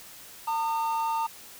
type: tone pair together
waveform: triangle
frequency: 906.4 / 1221 Hz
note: A#5 / D#6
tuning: -49 / -33 cents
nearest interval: perfect fourth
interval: 516 cents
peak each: -24 / -32 dBFS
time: 0.47-1.27 s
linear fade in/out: 10 ms
effects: white hiss -47 dBFS RMS until 1.59 s